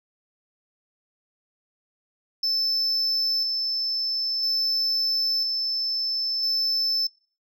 sine tone with tremolo, 5274 Hz, E8, in tune, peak -19 dBFS, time 2.43-7.07 s, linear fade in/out 5 ms, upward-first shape square, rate 0.5 Hz, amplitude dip 35%, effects noise-tail reverb RT60 0.4 s tail -23 dB re dry + tanh soft clip ceiling -20 dBFS

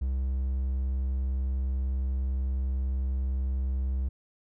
triangle tone, 65.5 Hz, C2, 2 cents sharp, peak -24 dBFS, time 0.01-4.09 s, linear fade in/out 10 ms, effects none

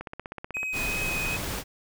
click train, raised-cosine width 0.5 ms, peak -21 dBFS, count 11, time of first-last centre 0.01-0.631 s, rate 16.1 Hz
triangle tone with vibrato, 2520 Hz, D#7, 21 cents sharp, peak -27 dBFS, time 0.54-1.37 s, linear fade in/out 10 ms, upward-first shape sine, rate 2.6 Hz, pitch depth 11 cents each way
pink noise, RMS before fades -32 dBFS, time 0.72-1.64 s, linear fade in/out 50 ms
effects none

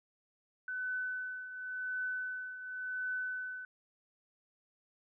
sine tone with tremolo, 1506 Hz, F#6, 30 cents sharp, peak -33 dBFS, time 0.68-3.65 s, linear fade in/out 2 ms, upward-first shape triangle, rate 0.92 Hz, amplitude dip 70%, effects none

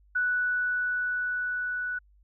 sine tone with level ramp, 1480 Hz, F#6, in tune, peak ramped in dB -23 to -29 dBFS, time 0.15-1.99 s, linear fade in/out 10 ms, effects added 50 Hz sine -57 dBFS peak until 2.23 s

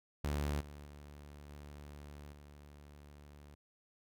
sawtooth tone with level steps, 72.9 Hz, D2, 12 cents flat, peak -30 / -45 / -47 / -45 / -50 dBFS, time 0.24-3.55 s, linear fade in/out 5 ms, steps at 0.6 / 0.85 / 1.49 / 2.32 s, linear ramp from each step 10 ms, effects none

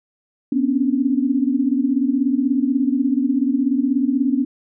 sine tone cluster, 244.8 / 268.9 / 285.4 Hz, B3 / C4 / D4, -15 / +47 / -49 cents, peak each -20 dBFS, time 0.52-4.45 s, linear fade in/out 5 ms, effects none

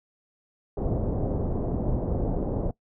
pink low-pass noise, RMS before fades -27 dBFS, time 0.77-2.71 s, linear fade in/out 5 ms, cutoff 640 Hz, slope 24 dB/octave, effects noise-tail reverb RT60 0.1 s tail -19 dB re dry

